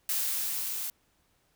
blue noise with level ramp, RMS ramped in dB -29 to -35 dBFS, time 0.09-0.9 s, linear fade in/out 2 ms, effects pink hiss -70 dBFS RMS until 1.55 s

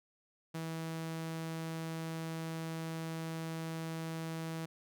sawtooth tone, 162.5 Hz, E3, 24 cents flat, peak -34 dBFS, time 0.54-4.66 s, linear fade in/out 10 ms, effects none

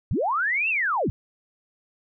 sine linear two-way sweep, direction up then down, 61.3 to 2758 to 61.3 Hz, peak -21 dBFS, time 0.11-1.1 s, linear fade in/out 0 ms, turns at 0.69 s, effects none

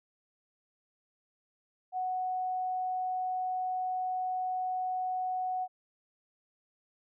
sine tone, 740 Hz, F#5, in tune, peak -30 dBFS, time 1.92-5.68 s, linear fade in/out 50 ms, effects none

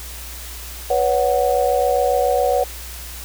sine chord, B suspended second, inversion none, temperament equal with one note detuned, 493.9 / 561.1 / 740 Hz, B4 / C#5 / F#5, 0 / +21 / 0 cents, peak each -19 dBFS, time 0.9-2.64 s, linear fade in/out 5 ms, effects added 60 Hz sine -34 dBFS peak until 3.24 s + white hiss -35 dBFS RMS until 3.24 s

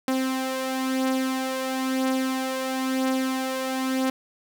sawtooth beating tone pair, 261.6 / 262.6 Hz, C4 / C4, 0 / +6 cents, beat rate 1 Hz, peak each -21 / -26 dBFS, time 0.08-4.1 s, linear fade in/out 2 ms, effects none

